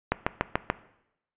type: click train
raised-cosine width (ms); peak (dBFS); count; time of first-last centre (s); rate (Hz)
0.5; -7; 5; 0.12-0.701; 6.89
effects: noise-tail reverb RT60 0.8 s tail -17 dB re dry + resampled to 8000 Hz